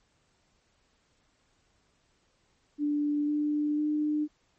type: tone with pitch steps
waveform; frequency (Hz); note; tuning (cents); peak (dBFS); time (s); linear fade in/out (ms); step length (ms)
sine; 293.7 / 297.3 / 300.9; D4 / D4 / D4; 0 / +21 / +42; -25; 2.78-4.28; 50; 500
effects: pink hiss -70 dBFS RMS until 4.58 s + MP3 32 kbps